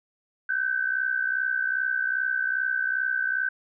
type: tone pair together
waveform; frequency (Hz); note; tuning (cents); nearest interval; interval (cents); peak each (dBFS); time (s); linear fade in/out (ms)
sine; 1520.5 / 1583; F#6 / G6; +47 / +17; minor second; 70; -25 / -28; 0.49-3.49; 5
effects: none